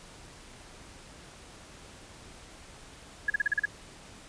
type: tone bursts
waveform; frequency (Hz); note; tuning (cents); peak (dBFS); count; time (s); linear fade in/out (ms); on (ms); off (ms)
sine; 1679; G#6; +18; -22; 7; 3.28-3.655; 5; 21; 38
effects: pink hiss -50 dBFS RMS until 4.28 s + resampled to 22050 Hz